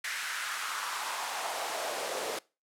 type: noise with high-pass filter sweep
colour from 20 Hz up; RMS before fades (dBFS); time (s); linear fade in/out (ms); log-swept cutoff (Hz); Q
pink; -35; 0.04-2.39; 5; 1800 to 460; 2.6
effects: noise-tail reverb RT60 0.3 s tail -23 dB re dry + low-pass 11000 Hz 12 dB/octave